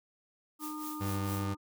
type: harmonic tone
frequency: 304.6 Hz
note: D#4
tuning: 37 cents flat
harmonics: 1 / 3 / 4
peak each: -39 / -48 / -43 dBFS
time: 0.59-1.57 s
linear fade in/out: 50 ms
type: noise with tremolo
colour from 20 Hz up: blue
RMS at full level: -43 dBFS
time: 0.59-1.48 s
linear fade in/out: 50 ms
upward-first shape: sine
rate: 4.4 Hz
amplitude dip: 70%
type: tone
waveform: 30% pulse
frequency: 97.6 Hz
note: G2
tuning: 7 cents flat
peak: -30 dBFS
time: 1-1.55 s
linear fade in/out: 20 ms
effects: none